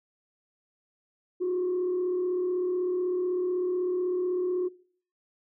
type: tone with frequency modulation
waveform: sine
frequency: 362.5 Hz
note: F#4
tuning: 35 cents flat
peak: -24 dBFS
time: 1.4-4.69 s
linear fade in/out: 20 ms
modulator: 36 Hz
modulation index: 0.34
effects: noise-tail reverb RT60 0.5 s tail -21 dB re dry + tanh soft clip ceiling -22 dBFS